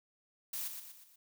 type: noise with echo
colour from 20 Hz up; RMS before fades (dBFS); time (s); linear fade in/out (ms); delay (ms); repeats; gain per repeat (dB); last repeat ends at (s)
blue; -39; 0.53-0.68; 5; 120; 4; -6; 1.16
effects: none